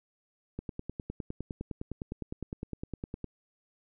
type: click train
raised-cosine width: 3 ms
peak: -23 dBFS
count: 27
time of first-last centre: 0.59-3.243 s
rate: 9.8 Hz
effects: none